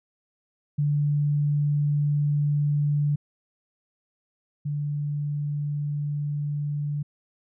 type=tone pair in turn; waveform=sine; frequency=146.3 / 146.3 Hz; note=D3 / D3; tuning=-6 / -6 cents; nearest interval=unison; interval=0 cents; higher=neither; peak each=-20 / -25 dBFS; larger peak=first; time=0.78-3.16 / 4.65-7.03 s; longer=neither; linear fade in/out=10 ms; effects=none